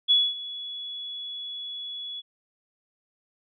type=tone with ADSR envelope; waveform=sine; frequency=3390 Hz; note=G#7; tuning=35 cents sharp; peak=-15 dBFS; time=0.08-2.22 s; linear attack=29 ms; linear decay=230 ms; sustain=-18 dB; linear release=30 ms; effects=none